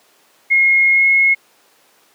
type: tone with pitch glide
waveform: sine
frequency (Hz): 2153 to 2169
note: C7 to C#7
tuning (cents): +49 to -38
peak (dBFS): -9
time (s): 0.5-1.35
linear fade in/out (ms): 20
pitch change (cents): +13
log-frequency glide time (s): 0.92-1.06
effects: pink hiss -53 dBFS RMS until 2.14 s + high-pass 400 Hz 12 dB/octave